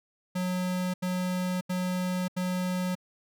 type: tone bursts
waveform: square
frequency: 182.3 Hz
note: F#3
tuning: 25 cents flat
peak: -28 dBFS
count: 4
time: 0.35-2.953 s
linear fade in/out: 10 ms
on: 590 ms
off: 81 ms
effects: none